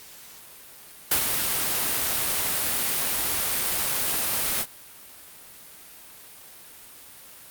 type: noise with ADSR envelope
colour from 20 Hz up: white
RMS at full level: -19 dBFS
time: 1.11-4.66 s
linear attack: 6 ms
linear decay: 92 ms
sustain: -6 dB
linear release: 47 ms
effects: white hiss -46 dBFS RMS until 7.5 s + Opus 48 kbps